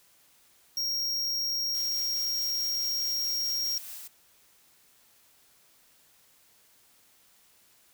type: tone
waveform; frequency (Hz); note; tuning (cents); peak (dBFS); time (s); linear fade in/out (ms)
square; 5588; F8; 0; -28; 0.77-3.78; 2
type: noise with tremolo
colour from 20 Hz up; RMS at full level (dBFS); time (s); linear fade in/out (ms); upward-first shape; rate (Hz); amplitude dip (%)
blue; -41; 1.74-4.08; 10; triangle; 4.7; 30
effects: white hiss -62 dBFS RMS until 7.93 s